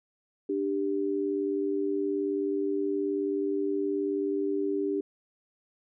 sine tone pair together, 295.5 / 394.4 Hz, D4 / G4, +11 / +11 cents, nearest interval perfect fourth, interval 500 cents, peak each -30 / -28 dBFS, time 0.49-5.01 s, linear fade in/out 5 ms, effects none

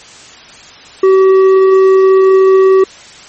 sine tone with tanh clipping, 381.6 Hz, G4, 47 cents flat, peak -5 dBFS, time 1.03-2.84 s, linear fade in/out 5 ms, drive 8 dB, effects white hiss -35 dBFS RMS until 3.28 s + MP3 32 kbps

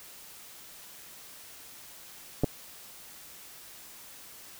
clicks, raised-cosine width 2 ms, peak -12 dBFS, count 2, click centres 2.436 / 2.443 s, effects white hiss -49 dBFS RMS until 4.59 s

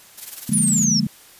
blue noise with tremolo, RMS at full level -30 dBFS, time 0.17-0.86 s, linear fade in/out 20 ms, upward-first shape triangle, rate 20 Hz, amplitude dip 80%
sine chord, Bb dominant seventh, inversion first, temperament equal, 146.83 / 174.61 / 207.7 / 233.1 Hz, D3 / F3 / Ab3 / Bb3, 0 / 0 / 0 / 0 cents, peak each -25 / -25 / -21 / -24 dBFS, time 0.49-1.07 s, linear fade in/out 5 ms
sine exponential sweep, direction down, 10140 to 5250 Hz, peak -17 dBFS, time 0.53-1 s, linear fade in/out 5 ms
effects white hiss -47 dBFS RMS until 1.39 s + resampled to 32000 Hz

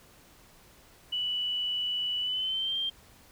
sine tone with pitch glide, 2960 to 3172 Hz, F#7 to G7, 0 to +20 cents, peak -28 dBFS, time 1.12-2.9 s, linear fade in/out 10 ms, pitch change +120 cents, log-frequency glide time 2.2-2.76 s, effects pink hiss -57 dBFS RMS until 3.31 s

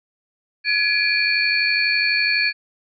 sine tone cluster, 1687 / 2345 / 2437 / 4424 Hz, G#6 / D7 / D#7 / C#8, +27 / -3 / -37 / -4 cents, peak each -22 dBFS, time 0.64-2.53 s, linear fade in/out 50 ms, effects none

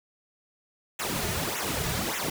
pink noise with flanger, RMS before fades -30 dBFS, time 0.99-2.3 s, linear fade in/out 5 ms, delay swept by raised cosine 0.21 to 3.81 ms, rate 1.7 Hz, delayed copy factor -1, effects none

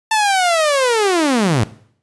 sawtooth linear sweep, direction down, 892 to 96.5 Hz, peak -9 dBFS, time 0.11-1.64 s, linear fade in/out 5 ms, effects noise-tail reverb RT60 0.6 s tail -18 dB re dry + resampled to 24000 Hz

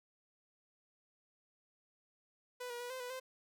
sawtooth tone with pitch steps, 495.7 / 479.8 / 487.4 / 517 / 493.4 / 518 Hz, B4 / A#4 / B4 / C5 / B4 / C5, +6 / +50 / -23 / -21 / -2 / -17 cents, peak -38 dBFS, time 2.6-3.2 s, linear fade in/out 10 ms, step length 100 ms, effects none

